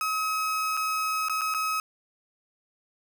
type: tone with dropouts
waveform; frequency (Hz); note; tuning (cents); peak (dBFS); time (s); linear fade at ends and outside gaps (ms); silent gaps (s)
35% pulse; 1276; D#6; +43; -24; 0.01-1.8; 1; 0.769-0.773 / 1.285-1.296 / 1.411-1.416 / 1.54-1.546
effects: none